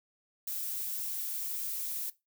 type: noise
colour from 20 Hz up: violet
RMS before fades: -36 dBFS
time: 0.47-2.1 s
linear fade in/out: 5 ms
effects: noise-tail reverb RT60 0.2 s tail -18 dB re dry